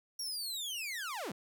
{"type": "linear sweep", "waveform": "sawtooth", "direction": "down", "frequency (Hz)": [5660, 136.7], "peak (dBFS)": -34, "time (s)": [0.19, 1.32], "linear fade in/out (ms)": 5, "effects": []}